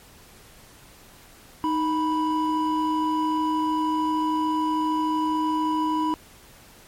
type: tone pair together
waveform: triangle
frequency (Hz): 310.6 / 985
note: D#4 / B5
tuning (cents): -3 / -5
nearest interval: octave + minor sixth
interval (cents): 1998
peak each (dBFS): -22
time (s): 1.64-6.14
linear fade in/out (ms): 0
effects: pink hiss -50 dBFS RMS until 6.87 s + MP3 64 kbps